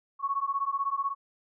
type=beating tone pair; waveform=sine; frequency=1100 / 1116 Hz; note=C#6 / C#6; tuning=-14 / +11 cents; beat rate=16 Hz; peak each=-30 dBFS; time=0.19-1.15 s; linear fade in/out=50 ms; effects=none